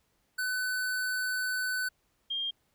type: tone pair in turn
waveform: square / sine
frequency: 1505 / 3208 Hz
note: F#6 / G7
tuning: +29 / +39 cents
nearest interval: octave + minor second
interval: 1310 cents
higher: second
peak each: -30 / -30 dBFS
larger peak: neither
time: 0.38-1.89 / 2.3-2.51 s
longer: first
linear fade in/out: 10 ms
effects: pink hiss -73 dBFS RMS until 2.74 s